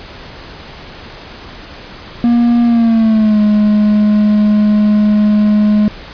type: tone with pitch glide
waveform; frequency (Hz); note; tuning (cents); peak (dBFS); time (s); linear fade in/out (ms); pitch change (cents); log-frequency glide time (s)
triangle; 237.3 to 210.2; A#3 to G#3; +31 to +21; -5; 2.24-5.88; 0; -210; 2.64-3.4
effects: pink hiss -32 dBFS RMS until 6.13 s + resampled to 11025 Hz